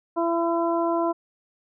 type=harmonic tone; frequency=336.6 Hz; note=E4; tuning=36 cents sharp; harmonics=1 / 2 / 3 / 4; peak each=-24 / -25 / -27 / -36 dBFS; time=0.16-1.13 s; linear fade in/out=20 ms; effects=none